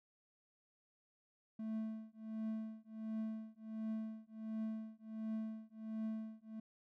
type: tone with tremolo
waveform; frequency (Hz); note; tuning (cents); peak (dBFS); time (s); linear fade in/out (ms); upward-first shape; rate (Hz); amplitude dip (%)
triangle; 220; A3; 0; -35; 1.59-6.6; 5; triangle; 1.4; 100
effects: none